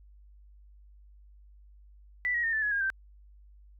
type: tone with pitch steps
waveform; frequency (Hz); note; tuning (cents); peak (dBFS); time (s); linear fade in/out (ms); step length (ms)
sine; 1975.5 / 1899.4 / 1826.3 / 1755.9 / 1688.3 / 1623.2 / 1560.7; B6 / A#6 / A#6 / A6 / G#6 / G#6 / G6; 0 / +32 / -36 / -4 / +28 / -40 / -8; -26; 2.25-2.901; 0; 93
effects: added 50 Hz sine -52 dBFS peak until 3.79 s